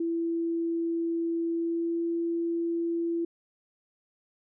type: tone with pitch glide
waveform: sine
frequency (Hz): 334 to 336.9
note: E4 to E4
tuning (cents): +23 to +38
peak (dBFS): -26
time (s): 0-3.25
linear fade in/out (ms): 5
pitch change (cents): +15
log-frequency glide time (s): 1.51-2.04
effects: none